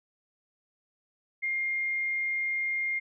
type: tone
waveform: sine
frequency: 2120 Hz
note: C7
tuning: 22 cents sharp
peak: -27 dBFS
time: 1.42-3 s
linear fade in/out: 20 ms
effects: none